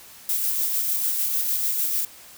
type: noise with tremolo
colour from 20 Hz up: violet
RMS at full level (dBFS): -23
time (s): 0.29-2.05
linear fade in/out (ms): 2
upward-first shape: square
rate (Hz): 6.7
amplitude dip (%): 25
effects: white hiss -46 dBFS RMS until 2.37 s